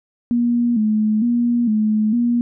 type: tone with vibrato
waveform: sine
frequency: 226.4 Hz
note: A3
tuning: 50 cents sharp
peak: -14 dBFS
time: 0.31-2.41 s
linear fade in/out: 0 ms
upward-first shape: square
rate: 1.1 Hz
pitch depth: 92 cents each way
effects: none